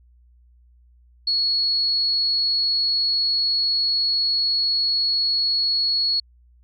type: tone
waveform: sine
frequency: 4354 Hz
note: C#8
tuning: 32 cents flat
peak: -18 dBFS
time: 1.27-6.2 s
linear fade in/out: 5 ms
effects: added 60 Hz sine -51 dBFS peak until 6.63 s